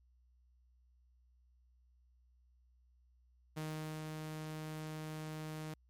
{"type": "tone with ADSR envelope", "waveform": "sawtooth", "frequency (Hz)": 155.56, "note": "D#3", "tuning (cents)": 0, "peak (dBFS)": -35, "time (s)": [3.56, 5.74], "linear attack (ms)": 16, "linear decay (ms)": 420, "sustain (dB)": -3, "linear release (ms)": 5, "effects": ["added 61 Hz sine -66 dBFS peak until 5.89 s", "MP3 96 kbps"]}